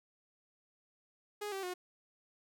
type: tone with pitch steps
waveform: sawtooth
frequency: 415.3 / 387.5 / 361.5 Hz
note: G#4 / G4 / F#4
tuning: 0 / -20 / -40 cents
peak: -34 dBFS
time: 1.41-1.74 s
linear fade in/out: 10 ms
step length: 110 ms
effects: none